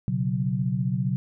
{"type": "chord", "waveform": "sine", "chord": "B suspended second", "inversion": "none", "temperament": "equal", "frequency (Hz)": [123.47, 138.59, 185], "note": ["B2", "C#3", "F#3"], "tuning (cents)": [0, 0, 0], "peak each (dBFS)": -27, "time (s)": [0.08, 1.16], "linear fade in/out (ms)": 0, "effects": []}